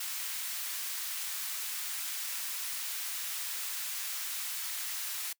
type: high-pass noise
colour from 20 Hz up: white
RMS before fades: -37 dBFS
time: 0-5.33 s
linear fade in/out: 5 ms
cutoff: 1300 Hz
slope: 12 dB/octave
effects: noise-tail reverb RT60 0.1 s tail -24 dB re dry